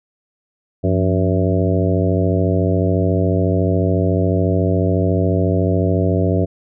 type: harmonic tone with a mistuned harmonic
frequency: 94 Hz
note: F#2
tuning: 28 cents sharp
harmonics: 1 / 2 / 3 / 4 / 5 / 6 / 7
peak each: -17 / -20 / -22 / -23 / -24 / -25 / -25 dBFS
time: 0.83-6.46 s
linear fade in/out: 20 ms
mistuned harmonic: 2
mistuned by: -120 cents
effects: none